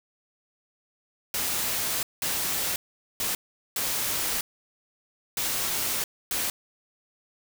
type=noise bursts at uneven times; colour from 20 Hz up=white; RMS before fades=-28 dBFS; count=6; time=1.34-2.03 / 2.22-2.76 / 3.2-3.35 / 3.76-4.41 / 5.37-6.04 / 6.31-6.5 s; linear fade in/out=2 ms; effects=none